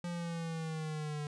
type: exponential sweep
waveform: square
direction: down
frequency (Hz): 175 to 147.4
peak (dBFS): -37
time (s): 0.04-1.27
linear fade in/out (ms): 2
effects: resampled to 22050 Hz